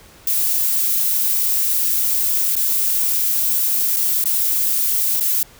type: noise with dropouts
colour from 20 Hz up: violet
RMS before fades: -18 dBFS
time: 0.27-5.43 s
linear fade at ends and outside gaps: 2 ms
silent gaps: 2.555-2.564 / 3.963-3.967 / 4.241-4.256 / 5.199-5.207 s
effects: pink hiss -46 dBFS RMS until 5.59 s